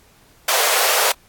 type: high-pass noise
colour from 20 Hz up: pink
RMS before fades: -17 dBFS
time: 0.48-1.12 s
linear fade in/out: 5 ms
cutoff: 460 Hz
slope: 48 dB/octave
effects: pink hiss -53 dBFS RMS until 1.28 s + AAC 64 kbps